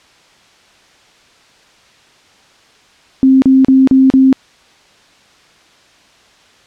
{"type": "tone bursts", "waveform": "sine", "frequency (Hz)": 264.5, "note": "C4", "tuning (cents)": 19, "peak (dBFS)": -4, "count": 5, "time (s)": [3.23, 4.328], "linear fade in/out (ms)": 0, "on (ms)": 190, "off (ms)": 37, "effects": ["white hiss -47 dBFS RMS until 6.66 s", "low-pass 5000 Hz 12 dB/octave"]}